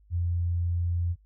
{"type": "tone", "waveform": "sine", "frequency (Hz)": 86.6, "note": "F2", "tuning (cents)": -14, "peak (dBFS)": -24, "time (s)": [0.1, 1.16], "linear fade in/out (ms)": 50, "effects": ["added 51 Hz sine -56 dBFS peak until 1.25 s"]}